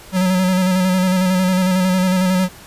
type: tone with vibrato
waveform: square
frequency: 185 Hz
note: F#3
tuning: in tune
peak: -14 dBFS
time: 0.12-2.49 s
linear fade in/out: 50 ms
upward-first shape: square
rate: 11 Hz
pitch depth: 29 cents each way
effects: pink hiss -40 dBFS RMS until 2.66 s + resampled to 32000 Hz